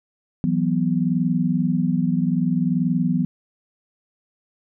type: chord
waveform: sine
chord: E suspended second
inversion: none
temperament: just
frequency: 164.81 / 185.42 / 247.2 Hz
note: E3 / F#3 / B3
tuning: 0 / +4 / +2 cents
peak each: -22 dBFS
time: 0.44-3.25 s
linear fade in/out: 0 ms
effects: none